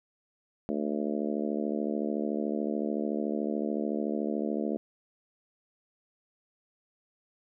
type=harmonic tone; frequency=73.7 Hz; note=D2; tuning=7 cents sharp; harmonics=3 / 4 / 5 / 6 / 7 / 8 / 9; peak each=-32 / -34 / -36 / -38 / -39 / -40 / -41 dBFS; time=0.69-4.77 s; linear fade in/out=0 ms; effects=none